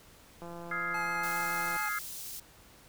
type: click train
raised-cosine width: 1 ms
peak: -31 dBFS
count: 231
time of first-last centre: 0.42-1.765 s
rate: 171 Hz
type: chord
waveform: sine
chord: F minor seventh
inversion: third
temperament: equal with one note detuned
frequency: 1259.7 / 1396.9 / 1661.2 / 2093 Hz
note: Eb6 / F6 / Ab6 / C7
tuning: +21 / 0 / 0 / 0 cents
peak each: -37 dBFS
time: 0.71-1.99 s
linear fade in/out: 5 ms
type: tone with vibrato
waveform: square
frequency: 850 Hz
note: G#5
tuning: 40 cents sharp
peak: -38 dBFS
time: 0.94-1.89 s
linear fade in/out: 5 ms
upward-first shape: triangle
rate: 7.2 Hz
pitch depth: 15 cents each way
type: high-pass noise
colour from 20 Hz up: white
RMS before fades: -42 dBFS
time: 1.23-2.4 s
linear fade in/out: 5 ms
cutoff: 4100 Hz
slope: 12 dB/octave
effects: pink hiss -57 dBFS RMS until 2.88 s